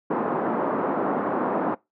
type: band-pass noise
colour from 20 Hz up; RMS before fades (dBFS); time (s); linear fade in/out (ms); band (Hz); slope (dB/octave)
pink; -25; 0.1-1.75; 10; 220 to 1200; 24
effects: noise-tail reverb RT60 0.2 s tail -22 dB re dry